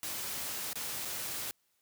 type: noise with dropouts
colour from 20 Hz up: white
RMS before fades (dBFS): -38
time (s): 0.03-1.51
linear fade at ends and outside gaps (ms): 0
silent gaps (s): 0.731-0.756 / 1.05-1.054
effects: white hiss -75 dBFS RMS until 1.81 s + high-pass 60 Hz 12 dB/octave